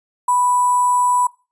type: tone with sample-and-hold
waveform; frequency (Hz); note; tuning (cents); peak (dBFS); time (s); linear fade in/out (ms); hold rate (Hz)
sine; 987.8; B5; 0; -13; 0.28-1.27; 5; 8820
effects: noise-tail reverb RT60 0.3 s tail -20 dB re dry + resampled to 22050 Hz